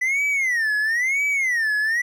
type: tone with vibrato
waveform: triangle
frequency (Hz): 1972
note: B6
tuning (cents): -3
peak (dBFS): -17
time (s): 0.01-2.02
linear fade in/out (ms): 10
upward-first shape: sine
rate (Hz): 1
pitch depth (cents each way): 260
effects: none